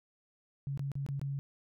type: tone with dropouts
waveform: sine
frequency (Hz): 139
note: C#3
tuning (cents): +5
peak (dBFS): -33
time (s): 0.67-1.39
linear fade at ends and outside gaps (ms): 0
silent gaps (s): 0.775-0.794 / 0.917-0.954 / 1.064-1.088 / 1.195-1.215
effects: none